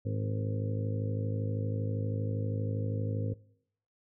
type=harmonic tone with a mistuned harmonic; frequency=52.6 Hz; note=G#1; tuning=23 cents sharp; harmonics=2 / 3 / 4 / 5 / 6 / 7 / 8 / 9 / 10; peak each=-31 / -41 / -44 / -40 / -50 / -51 / -48 / -43 / -45 dBFS; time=0.05-3.34 s; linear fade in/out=10 ms; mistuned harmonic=8; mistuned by=+29 cents; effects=noise-tail reverb RT60 0.7 s tail -22 dB re dry